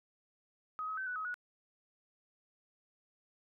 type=tone with pitch steps; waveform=sine; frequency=1260 / 1277 / 1537 / 1482 / 1272 / 1462 Hz; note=D#6 / D#6 / G6 / F#6 / D#6 / F#6; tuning=+21 / +45 / -35 / +2 / +38 / -21 cents; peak=-36 dBFS; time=0.79-1.342 s; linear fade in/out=0 ms; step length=92 ms; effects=none